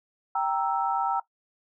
sine chord, E diminished, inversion first, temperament equal, 784 / 932.3 / 1318.5 Hz, G5 / Bb5 / E6, 0 / 0 / 0 cents, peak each -27 / -28 / -29 dBFS, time 0.35-1.2 s, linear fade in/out 5 ms, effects noise-tail reverb RT60 0.1 s tail -17 dB re dry

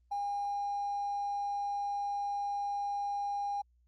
triangle tone with hard clipping, 810 Hz, G#5, 43 cents flat, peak -32 dBFS, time 0.11-3.62 s, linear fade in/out 10 ms, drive 3 dB, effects added 60 Hz sine -65 dBFS peak until 3.87 s + Opus 24 kbps

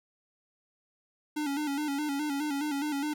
square tone with vibrato, 290 Hz, D4, 22 cents flat, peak -30 dBFS, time 1.36-3.14 s, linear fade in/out 10 ms, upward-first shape square, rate 4.8 Hz, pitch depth 66 cents each way, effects none

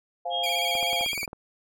sine chord, F minor, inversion second, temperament equal, 523.3 / 698.5 / 830.6 Hz, C5 / F5 / Ab5, 0 / 0 / 0 cents, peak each -35 / -29 / -35 dBFS, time 0.25-1.05 s, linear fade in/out 10 ms
sine tone, 3256 Hz, G#7, 35 cents flat, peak -27 dBFS, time 0.3-1.15 s, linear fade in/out 50 ms
sawtooth tone with vibrato, 2325 Hz, D7, 18 cents flat, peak -26 dBFS, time 0.43-1.26 s, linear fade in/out 10 ms, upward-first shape square, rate 16 Hz, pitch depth 52 cents each way
clicks, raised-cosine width 1 ms, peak -24 dBFS, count 10, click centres 0.753 / 0.829 / 0.931 / 1.01 / 1.062 / 1.132 / 1.178 / 1.231 / 1.278 / 1.331 s
effects none

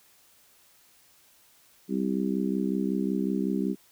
harmonic tone, 65.41 Hz, C2, in tune, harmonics 3 / 4 / 5 / 6, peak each -28 / -30 / -32 / -34 dBFS, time 1.88-3.76 s, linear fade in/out 50 ms, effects white hiss -60 dBFS RMS until 3.91 s

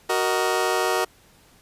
20% pulse chord, D# minor, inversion first, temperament just, 373.4 / 466.7 / 622.3 Hz, F#4 / A#4 / D#5, +16 / +2 / 0 cents, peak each -19 / -20 / -22 dBFS, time 0.09-1.05 s, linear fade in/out 10 ms, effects pink hiss -55 dBFS RMS until 1.61 s + resampled to 32000 Hz

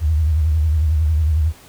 sine tone with vibrato, 77.78 Hz, D#2, in tune, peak -13 dBFS, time 0-1.53 s, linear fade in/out 50 ms, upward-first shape sine, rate 11 Hz, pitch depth 100 cents each way, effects pink hiss -45 dBFS RMS until 1.68 s

